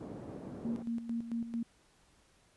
pink band-pass noise, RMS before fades -45 dBFS, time 0-0.83 s, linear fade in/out 10 ms, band 150 to 450 Hz, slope 12 dB/octave
sine tone with tremolo, 232.1 Hz, A#3, 7 cents flat, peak -32 dBFS, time 0.65-1.63 s, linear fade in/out 5 ms, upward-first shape square, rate 4.5 Hz, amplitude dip 65%
effects pink hiss -67 dBFS RMS until 2.56 s + resampled to 24000 Hz

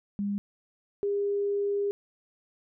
sine tone pair in turn, 202.1 / 404.2 Hz, G#3 / G#4, -47 / -47 cents, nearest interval octave, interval 1200 cents, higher second, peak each -27 / -25 dBFS, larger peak second, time 0.19-0.38 / 1.03-1.91 s, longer second, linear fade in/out 0 ms, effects none

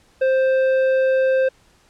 triangle tone with tanh clipping, 525 Hz, C5, 6 cents sharp, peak -16 dBFS, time 0.21-1.49 s, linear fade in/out 10 ms, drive 13 dB, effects pink hiss -56 dBFS RMS until 1.89 s + low-pass 9000 Hz 12 dB/octave

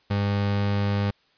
30% pulse tone, 101.1 Hz, G#2, 46 cents flat, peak -19 dBFS, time 0.1-1.11 s, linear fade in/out 10 ms, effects white hiss -63 dBFS RMS until 1.37 s + resampled to 11025 Hz

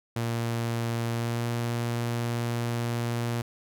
sawtooth tone with pitch glide, 116.54 to 118.3 Hz, A#2 to A#2, 0 to +26 cents, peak -23 dBFS, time 0.16-3.42 s, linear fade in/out 5 ms, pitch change +26 cents, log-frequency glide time 1.1-1.47 s, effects none

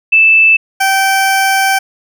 sine / 20% pulse tone pair in turn, 2637 / 775.4 Hz, E7 / G5, 0 / -19 cents, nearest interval octave + major sixth, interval 2119 cents, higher first, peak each -4 dBFS, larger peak neither, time 0.12-0.57 / 0.8-1.79 s, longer second, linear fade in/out 10 ms, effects none

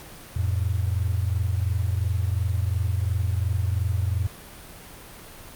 sine tone pair together, 87.31 / 110.15 Hz, F2 / A2, 0 / +2 cents, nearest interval major third, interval 402 cents, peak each -23 / -26 dBFS, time 0.36-4.27 s, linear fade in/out 5 ms, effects pink hiss -43 dBFS RMS until 5.55 s + Opus 48 kbps

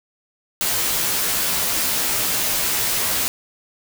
white noise with comb filter, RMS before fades -21 dBFS, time 0.61-3.28 s, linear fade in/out 0 ms, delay 14 ms, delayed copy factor -1, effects none

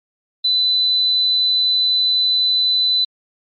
sine tone, 4004 Hz, B7, 23 cents sharp, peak -13 dBFS, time 0.44-3.05 s, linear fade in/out 10 ms, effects MP3 32 kbps

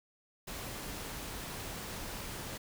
pink noise, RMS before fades -42 dBFS, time 0.47-2.58 s, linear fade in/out 10 ms, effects none

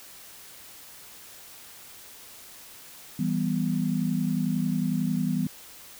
sine chord, E minor, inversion none, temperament equal, 164.81 / 196 / 246.9 Hz, E3 / G3 / B3, 0 / 0 / 0 cents, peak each -28 dBFS, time 3.19-5.47 s, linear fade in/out 5 ms, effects white hiss -47 dBFS RMS until 5.99 s

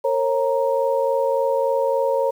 sine tone cluster, 459.5 / 543 / 934 Hz, A#4 / C#5 / A#5, -25 / -36 / +3 cents, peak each -23 / -19 / -25 dBFS, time 0.04-2.31 s, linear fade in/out 10 ms, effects 8-bit

